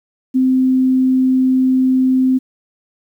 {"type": "tone", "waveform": "sine", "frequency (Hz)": 259.1, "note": "C4", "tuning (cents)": -17, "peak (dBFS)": -10, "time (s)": [0.34, 2.39], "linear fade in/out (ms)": 20, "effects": ["8-bit"]}